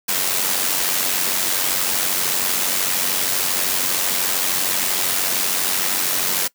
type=noise with amplitude modulation; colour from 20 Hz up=white; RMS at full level=-18 dBFS; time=0.08-6.48 s; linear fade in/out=10 ms; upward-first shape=sine; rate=92.9 Hz; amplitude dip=50%; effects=noise-tail reverb RT60 0.1 s tail -21 dB re dry + high-pass 150 Hz 12 dB/octave